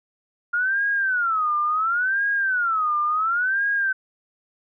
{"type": "tone with vibrato", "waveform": "sine", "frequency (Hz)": 1400, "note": "F6", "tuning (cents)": 4, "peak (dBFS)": -19, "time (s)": [0.53, 3.93], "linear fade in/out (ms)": 10, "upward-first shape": "sine", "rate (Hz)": 0.71, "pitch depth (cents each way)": 270, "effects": []}